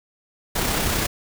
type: noise with amplitude modulation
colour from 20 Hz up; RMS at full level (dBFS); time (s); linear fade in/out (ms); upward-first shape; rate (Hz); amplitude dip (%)
pink; -21; 0.55-1.07; 10; sine; 32.1; 35
effects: none

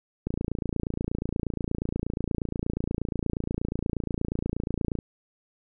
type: click train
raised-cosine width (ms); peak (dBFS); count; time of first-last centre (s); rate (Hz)
3; -15; 135; 0.27-4.988; 28.4
effects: none

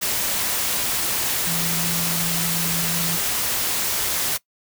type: tone in noise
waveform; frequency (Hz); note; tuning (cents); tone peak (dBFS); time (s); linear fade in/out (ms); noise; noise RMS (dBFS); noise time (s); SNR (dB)
sine; 168.2; E3; +35; -27; 1.46-3.18; 20; white; -23; 0.01-4.38; -7
effects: noise-tail reverb RT60 0.1 s tail -21 dB re dry

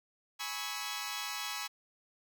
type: chord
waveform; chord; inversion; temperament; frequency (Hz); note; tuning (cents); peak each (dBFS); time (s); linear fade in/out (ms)
10% pulse; C# minor seventh; second; equal with one note detuned; 830.6 / 987.8 / 1108.7 / 1296.6; G#5 / B5 / C#6 / E6; 0 / 0 / 0 / -29; -34; 0.39-1.68; 20
effects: none

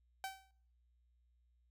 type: tone with exponential decay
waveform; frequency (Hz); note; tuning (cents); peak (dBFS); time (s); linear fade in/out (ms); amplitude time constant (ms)
sawtooth; 770; G5; -31; -34; 0.24-0.51; 1; 58
effects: noise-tail reverb RT60 0.6 s tail -23 dB re dry + added 60 Hz sine -70 dBFS peak until 1.7 s

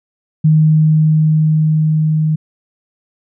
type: tone with level ramp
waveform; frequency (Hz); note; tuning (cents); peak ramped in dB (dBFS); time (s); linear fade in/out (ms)
sine; 155.7; D#3; +2; -6 to -11; 0.44-2.36; 10
effects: none

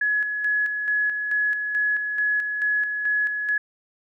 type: tone with tremolo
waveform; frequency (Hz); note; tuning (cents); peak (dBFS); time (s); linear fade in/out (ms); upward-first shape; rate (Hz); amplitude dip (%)
sine; 1691; G#6; +31; -19; 0.01-3.58; 5; square; 2.3; 45
effects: none

